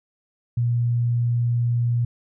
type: tone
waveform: sine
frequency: 119.4 Hz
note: A#2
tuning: 42 cents sharp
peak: -18 dBFS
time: 0.57-2.05 s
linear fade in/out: 5 ms
effects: none